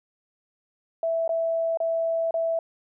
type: tone with dropouts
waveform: sine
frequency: 659.3 Hz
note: E5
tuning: in tune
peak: -22 dBFS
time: 1.03-2.59 s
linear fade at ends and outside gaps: 2 ms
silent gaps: 1.278-1.292 / 1.773-1.802 / 2.309-2.341 s
effects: none